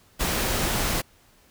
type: noise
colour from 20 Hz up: pink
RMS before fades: -25 dBFS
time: 0.19-1.02 s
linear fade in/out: 20 ms
effects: pink hiss -58 dBFS RMS until 1.5 s